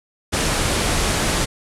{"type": "low-pass noise", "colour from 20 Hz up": "pink", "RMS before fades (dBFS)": -20, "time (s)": [0.32, 1.46], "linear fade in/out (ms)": 20, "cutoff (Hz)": 11000, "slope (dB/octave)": 48, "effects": []}